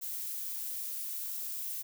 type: noise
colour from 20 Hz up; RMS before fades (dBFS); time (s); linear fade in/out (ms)
violet; -38; 0.01-1.83; 20
effects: none